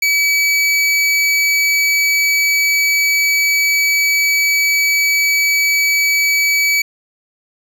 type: tone pair together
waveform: square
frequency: 2290 / 4478 Hz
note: D7 / C#8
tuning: -44 / +17 cents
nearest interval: octave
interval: 1161 cents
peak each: -13 / -22 dBFS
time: 0.02-6.82 s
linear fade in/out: 5 ms
effects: none